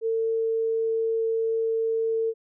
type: tone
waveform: sine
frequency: 450.4 Hz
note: A4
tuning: 40 cents sharp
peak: -22 dBFS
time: 0.01-2.34 s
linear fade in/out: 50 ms
effects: none